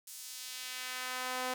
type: tone with high-pass filter sweep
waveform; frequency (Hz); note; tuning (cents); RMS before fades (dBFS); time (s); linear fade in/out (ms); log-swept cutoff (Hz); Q
sawtooth; 254.2; C4; -50; -40; 0.07-1.54; 5; 8000 to 590; 0.86
effects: none